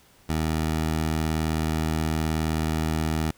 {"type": "tone", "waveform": "15% pulse", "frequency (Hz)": 79, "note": "D#2", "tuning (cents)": 27, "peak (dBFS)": -17, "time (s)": [0.29, 3.31], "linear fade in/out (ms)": 5, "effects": ["pink hiss -57 dBFS RMS until 3.37 s"]}